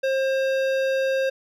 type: tone with hard clipping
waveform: sine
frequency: 533 Hz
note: C5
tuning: 32 cents sharp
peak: -22 dBFS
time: 0.03-1.3 s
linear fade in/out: 10 ms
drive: 14 dB
effects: none